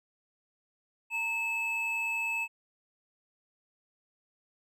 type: tone pair together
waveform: triangle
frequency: 921 / 2605 Hz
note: A#5 / E7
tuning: -21 / -21 cents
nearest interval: octave + tritone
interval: 1800 cents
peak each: -38 / -28 dBFS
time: 1.1-2.48 s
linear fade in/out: 50 ms
effects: none